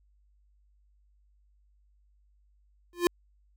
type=tone with exponential growth; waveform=square; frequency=349.2 Hz; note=F4; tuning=in tune; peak=-17 dBFS; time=2.93-3.07 s; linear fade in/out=1 ms; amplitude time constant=29 ms; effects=added 50 Hz sine -62 dBFS peak until 3.56 s